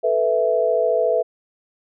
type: chord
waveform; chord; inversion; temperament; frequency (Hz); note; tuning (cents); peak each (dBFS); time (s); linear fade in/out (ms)
sine; A suspended second; none; equal; 440 / 493.9 / 659.3; A4 / B4 / E5; 0 / 0 / 0; -22 / -20 / -19; 0.03-1.23; 20
effects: none